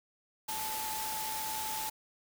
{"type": "tone in noise", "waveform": "sine", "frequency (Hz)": 872, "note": "A5", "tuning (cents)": -16, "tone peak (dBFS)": -38, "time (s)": [0.48, 1.9], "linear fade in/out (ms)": 10, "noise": "white", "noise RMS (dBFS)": -38, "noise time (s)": [0.48, 1.9], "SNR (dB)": -3, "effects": []}